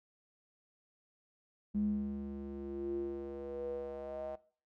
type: tone with band-pass filter sweep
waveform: square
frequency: 69.3 Hz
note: C#2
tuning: in tune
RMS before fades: -39 dBFS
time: 1.74-4.36 s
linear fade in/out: 10 ms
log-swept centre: 200 to 660 Hz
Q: 8.5
effects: noise-tail reverb RT60 0.4 s tail -18 dB re dry